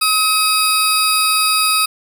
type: tone pair together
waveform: 20% pulse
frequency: 1273 / 4806 Hz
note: D#6 / D8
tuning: +39 / +39 cents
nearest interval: octave + major seventh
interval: 2300 cents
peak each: -10 dBFS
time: 0.01-1.86 s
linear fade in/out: 10 ms
effects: none